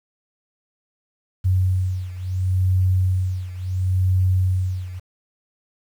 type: beating tone pair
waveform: sine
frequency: 92.5 / 93.22 Hz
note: F#2 / F#2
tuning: 0 / +13 cents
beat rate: 0.72 Hz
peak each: -19 / -22 dBFS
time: 1.44-5 s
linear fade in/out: 20 ms
effects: 8-bit